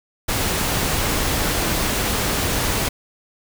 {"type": "noise", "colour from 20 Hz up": "pink", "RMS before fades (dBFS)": -21, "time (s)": [0.28, 2.89], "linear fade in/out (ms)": 10, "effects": []}